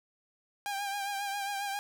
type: tone with vibrato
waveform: sawtooth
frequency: 801 Hz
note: G5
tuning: 37 cents sharp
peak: -29 dBFS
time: 0.66-1.79 s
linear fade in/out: 0 ms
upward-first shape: triangle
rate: 7.4 Hz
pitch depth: 48 cents each way
effects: none